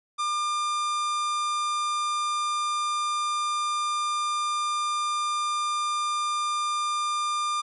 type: tone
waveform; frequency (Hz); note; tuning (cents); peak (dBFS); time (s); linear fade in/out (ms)
45% pulse; 1200; D6; +37; -25; 0.18-7.62; 20
effects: resampled to 24000 Hz